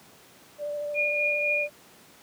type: tone with vibrato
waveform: sine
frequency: 587.3 Hz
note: D5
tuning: in tune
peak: -29 dBFS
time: 0.58-1.7 s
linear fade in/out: 50 ms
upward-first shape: square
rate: 13 Hz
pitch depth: 11 cents each way
type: tone with tremolo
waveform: sine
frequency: 2432 Hz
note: D#7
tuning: 40 cents flat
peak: -22 dBFS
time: 0.94-1.68 s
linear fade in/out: 50 ms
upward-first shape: triangle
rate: 3.9 Hz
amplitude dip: 40%
effects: pink hiss -53 dBFS RMS until 2.22 s + high-pass 150 Hz 12 dB/octave

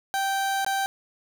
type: tone with dropouts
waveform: 30% pulse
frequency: 781 Hz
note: G5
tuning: 7 cents flat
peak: -21 dBFS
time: 0.14-0.86 s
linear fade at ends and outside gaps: 0 ms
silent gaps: 0.647-0.664 s
effects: none

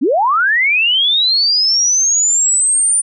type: linear sweep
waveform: sine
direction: up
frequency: 217.5 to 9320 Hz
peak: -10 dBFS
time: 0.01-3.02 s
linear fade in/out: 20 ms
effects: none

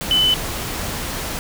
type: tone in noise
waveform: sine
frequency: 3014 Hz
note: F#7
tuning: 31 cents sharp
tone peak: -13 dBFS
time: 0.11-0.34 s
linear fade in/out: 0 ms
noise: pink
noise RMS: -26 dBFS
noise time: 0.01-1.39 s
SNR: +10 dB
effects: none

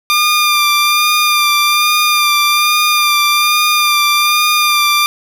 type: tone with vibrato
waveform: 15% pulse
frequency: 1198 Hz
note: D6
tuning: 34 cents sharp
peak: -3 dBFS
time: 0.1-5.06 s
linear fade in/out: 0 ms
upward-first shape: sine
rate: 1.2 Hz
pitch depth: 23 cents each way
effects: none

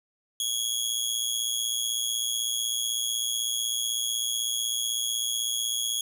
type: tone with amplitude modulation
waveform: 20% pulse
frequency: 3322 Hz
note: G#7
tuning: in tune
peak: -18 dBFS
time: 0.4-6.01 s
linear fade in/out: 2 ms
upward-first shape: sine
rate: 116 Hz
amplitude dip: 70%
effects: none

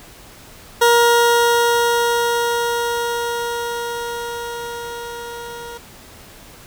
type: tone with level ramp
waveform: 20% pulse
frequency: 472.2 Hz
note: A#4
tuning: 22 cents sharp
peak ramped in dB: -5 to -26 dBFS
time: 0.81-5.78 s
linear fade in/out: 10 ms
effects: pink hiss -42 dBFS RMS until 6.66 s

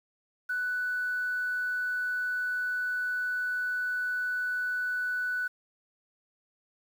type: tone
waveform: sine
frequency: 1487 Hz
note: F#6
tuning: 8 cents sharp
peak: -27 dBFS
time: 0.49-5.48 s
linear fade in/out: 10 ms
effects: tanh soft clip ceiling -24 dBFS + 9-bit

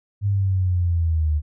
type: linear sweep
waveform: sine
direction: down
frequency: 102.3 to 74 Hz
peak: -17 dBFS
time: 0.21-1.42 s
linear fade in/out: 50 ms
effects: none

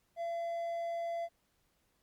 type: tone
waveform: triangle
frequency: 678 Hz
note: E5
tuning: 49 cents sharp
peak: -32 dBFS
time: 0.16-1.29 s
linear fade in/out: 50 ms
effects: pink hiss -75 dBFS RMS until 2.02 s + MP3 96 kbps

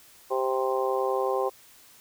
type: harmonic tone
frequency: 130.81 Hz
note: C3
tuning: in tune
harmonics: 3 / 4 / 5 / 6 / 7 / 8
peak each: -28 / -28 / -39 / -31 / -39 / -32 dBFS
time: 0.3-1.5 s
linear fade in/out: 20 ms
effects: white hiss -54 dBFS RMS until 2 s

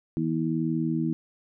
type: harmonic tone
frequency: 80.6 Hz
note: E2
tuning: 38 cents flat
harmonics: 2 / 3 / 4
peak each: -28 / -29 / -28 dBFS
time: 0.17-1.13 s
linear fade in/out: 0 ms
effects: none

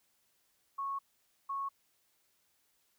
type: tone bursts at uneven times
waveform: sine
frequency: 1102 Hz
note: C#6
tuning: 11 cents flat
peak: -34 dBFS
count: 2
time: 0.78-0.99 / 1.49-1.69 s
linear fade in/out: 10 ms
effects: white hiss -74 dBFS RMS until 2.98 s

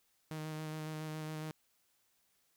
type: tone with vibrato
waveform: sawtooth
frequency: 155.56 Hz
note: D#3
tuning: in tune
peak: -36 dBFS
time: 0.31-1.51 s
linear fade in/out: 0 ms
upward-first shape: square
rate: 7.2 Hz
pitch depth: 12 cents each way
effects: white hiss -75 dBFS RMS until 2.56 s

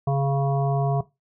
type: harmonic tone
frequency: 138.59 Hz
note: C#3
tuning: in tune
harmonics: 1 / 3 / 5 / 7 / 8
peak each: -20 / -30 / -27 / -36 / -37 dBFS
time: 0.07-1.01 s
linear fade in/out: 5 ms
effects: noise-tail reverb RT60 0.2 s tail -17 dB re dry

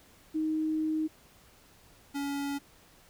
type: tone pair in turn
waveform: sine / square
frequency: 313 / 281.8 Hz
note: D#4 / C#4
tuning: +10 / +29 cents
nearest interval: major second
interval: 181 cents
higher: first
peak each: -27 / -32 dBFS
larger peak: first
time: 0.34-1.08 / 2.14-2.59 s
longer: first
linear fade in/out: 20 ms
effects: pink hiss -59 dBFS RMS until 3.09 s

